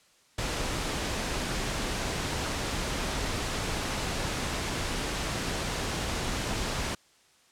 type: noise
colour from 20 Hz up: pink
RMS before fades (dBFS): -31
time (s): 0.38-6.95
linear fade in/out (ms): 5
effects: white hiss -62 dBFS RMS until 7.51 s + low-pass 8000 Hz 12 dB/octave